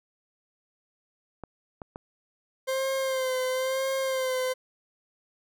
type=clicks; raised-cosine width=1 ms; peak=-24 dBFS; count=3; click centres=1.437 / 1.818 / 1.959 s
type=tone with vibrato; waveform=40% pulse; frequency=523.3 Hz; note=C5; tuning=in tune; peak=-25 dBFS; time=2.67-4.54 s; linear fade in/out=20 ms; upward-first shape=sine; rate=1 Hz; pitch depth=37 cents each way
effects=none